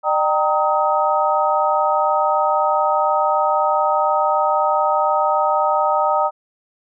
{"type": "tone cluster", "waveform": "sine", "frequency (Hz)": [604, 779, 926, 1263], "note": ["D5", "G5", "A#5", "D#6"], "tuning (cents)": [48, -11, -12, 26], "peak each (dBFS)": -20, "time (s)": [0.03, 6.31], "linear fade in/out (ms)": 50, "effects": []}